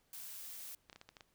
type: noise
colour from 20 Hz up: blue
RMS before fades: -48 dBFS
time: 0.13-0.75 s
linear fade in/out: 2 ms
type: clicks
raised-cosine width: 0.2 ms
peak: -35 dBFS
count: 7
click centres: 0.898 / 0.929 / 0.96 / 1.014 / 1.09 / 1.168 / 1.208 s
effects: pink hiss -75 dBFS RMS until 1.34 s